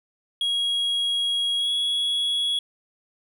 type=tone with pitch glide; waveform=triangle; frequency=3300 to 3350 Hz; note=G#7 to G#7; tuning=-12 to +14 cents; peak=-20 dBFS; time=0.41-2.59 s; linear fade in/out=2 ms; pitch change=+26 cents; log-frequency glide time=1.58-1.7 s; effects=none